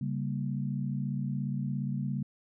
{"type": "chord", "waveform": "sine", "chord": "G diminished", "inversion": "second", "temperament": "equal", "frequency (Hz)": [138.59, 196, 233.1], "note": ["Db3", "G3", "Bb3"], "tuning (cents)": [0, 0, 0], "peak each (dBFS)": [-32, -35, -37], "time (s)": [0.01, 2.23], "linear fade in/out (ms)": 5, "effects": []}